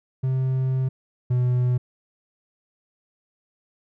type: tone pair in turn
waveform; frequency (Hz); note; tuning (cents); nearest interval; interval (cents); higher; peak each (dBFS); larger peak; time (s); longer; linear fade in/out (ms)
triangle; 130.81 / 124.42; C3 / B2; 0 / +13; minor second; 87; first; -18 / -16; second; 0.23-0.89 / 1.3-1.78; first; 10
effects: none